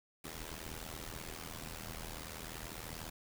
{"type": "noise with amplitude modulation", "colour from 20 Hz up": "pink", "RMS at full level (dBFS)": -42, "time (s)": [0.24, 3.1], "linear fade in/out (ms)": 5, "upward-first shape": "sine", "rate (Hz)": 80.4, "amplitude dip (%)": 85, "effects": []}